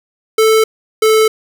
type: tone pair in turn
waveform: square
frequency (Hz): 440 / 437.2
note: A4 / A4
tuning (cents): 0 / -11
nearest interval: unison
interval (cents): 11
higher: first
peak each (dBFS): -8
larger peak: neither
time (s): 0.38-0.64 / 1.02-1.28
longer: neither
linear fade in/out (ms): 5
effects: none